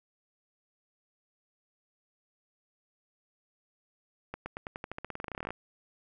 accelerating click train, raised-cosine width 0.5 ms, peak -22 dBFS, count 23, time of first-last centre 4.34-5.506 s, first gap 120 ms, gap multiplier 0.91, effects none

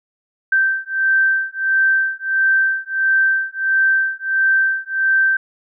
sine beating tone pair, 1559 / 1560.5 Hz, G6 / G6, -10 / -8 cents, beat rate 1.5 Hz, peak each -17 dBFS, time 0.52-5.37 s, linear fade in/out 5 ms, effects none

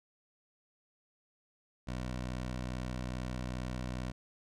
15% pulse tone, 62.4 Hz, B1, 19 cents sharp, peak -30 dBFS, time 1.87-4.12 s, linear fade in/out 10 ms, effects low-pass 8000 Hz 12 dB/octave

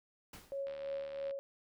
pink noise with exponential decay, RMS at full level -48 dBFS, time 0.33-0.7 s, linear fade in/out 5 ms, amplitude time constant 79 ms
sine tone with tremolo, 552 Hz, C#5, 7 cents flat, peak -35 dBFS, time 0.52-1.39 s, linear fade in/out 0 ms, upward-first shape triangle, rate 3 Hz, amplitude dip 60%
click train, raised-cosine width 0.3 ms, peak -37 dBFS, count 48, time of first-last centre 0.67-1.309 s, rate 73.5 Hz
effects none

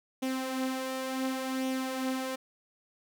sawtooth tone with flanger, 261.6 Hz, C4, in tune, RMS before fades -33 dBFS, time 0.22-2.36 s, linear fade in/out 10 ms, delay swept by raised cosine 0.32 to 6.02 ms, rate 0.69 Hz, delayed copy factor +0.5, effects none

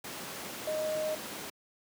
sine tone in noise, 620 Hz, D#5, 6 cents flat, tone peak -30 dBFS, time 0.67-1.15 s, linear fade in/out 5 ms, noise pink, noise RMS -40 dBFS, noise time 0.04-1.5 s, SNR +7 dB, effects high-pass 200 Hz 12 dB/octave

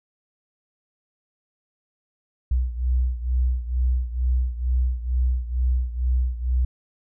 sine beating tone pair, 61.74 / 63.94 Hz, B1 / C2, 0 / -39 cents, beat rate 2.2 Hz, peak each -21 / -25 dBFS, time 2.51-6.65 s, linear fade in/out 5 ms, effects none

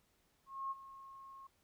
sine tone with ADSR envelope, 1082 Hz, C#6, 42 cents flat, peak -36 dBFS, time 0.46-1.47 s, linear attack 250 ms, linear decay 28 ms, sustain -15 dB, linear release 4 ms, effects pink hiss -75 dBFS RMS until 1.63 s

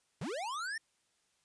square linear sweep, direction up, 108.5 to 1854 Hz, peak -37 dBFS, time 0.21-0.78 s, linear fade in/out 5 ms, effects white hiss -75 dBFS RMS until 1.44 s + resampled to 22050 Hz

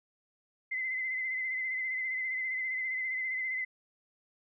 sine tone with vibrato, 2051 Hz, C7, 35 cents flat, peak -31 dBFS, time 0.71-3.65 s, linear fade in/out 10 ms, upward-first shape sine, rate 15 Hz, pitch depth 39 cents each way, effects none

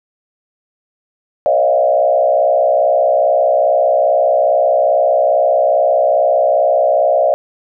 sine tone with frequency modulation, 621 Hz, D#5, 3 cents flat, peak -9 dBFS, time 1.46-7.34 s, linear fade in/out 0 ms, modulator 62.4 Hz, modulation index 1.4, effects none

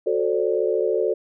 sine chord, D dominant seventh, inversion first, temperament just, 367.1 / 440.5 / 528.6 / 587.3 Hz, F#4 / A4 / C5 / D5, -14 / +2 / +18 / 0 cents, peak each -24 / -22 / -26 / -27 dBFS, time 0.06-1.14 s, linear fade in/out 10 ms, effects none

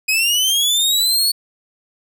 sawtooth linear sweep, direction up, 2500 to 4435 Hz, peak -11 dBFS, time 0.08-1.32 s, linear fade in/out 10 ms, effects none

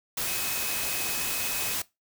sine tone in noise, 2542 Hz, D#7, 36 cents sharp, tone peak -37 dBFS, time 0.27-1.74 s, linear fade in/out 5 ms, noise white, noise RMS -30 dBFS, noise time 0.17-1.82 s, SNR -10 dB, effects noise-tail reverb RT60 0.2 s tail -20 dB re dry

